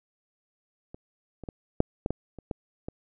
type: clicks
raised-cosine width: 2 ms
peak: -28 / -27 / -22 / -6 / -14 / -15 / -28 / -17 / -21 dBFS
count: 9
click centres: 0.945 / 1.437 / 1.488 / 1.804 / 2.061 / 2.106 / 2.387 / 2.512 / 2.885 s
effects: none